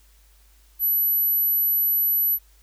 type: tone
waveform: sine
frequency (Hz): 11840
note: F#9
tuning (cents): 0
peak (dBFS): -18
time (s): 0.79-2.39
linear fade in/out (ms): 50
effects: added 51 Hz sine -53 dBFS peak until 2.62 s + white hiss -60 dBFS RMS until 2.62 s